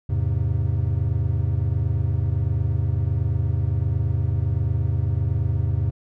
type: chord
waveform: triangle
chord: E augmented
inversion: none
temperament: equal with one note detuned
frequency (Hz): 82.41 / 103.83 / 131.95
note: E2 / G#2 / B#2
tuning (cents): 0 / 0 / +15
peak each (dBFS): -22 / -21 / -23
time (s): 0.09-5.91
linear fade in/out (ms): 10
effects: none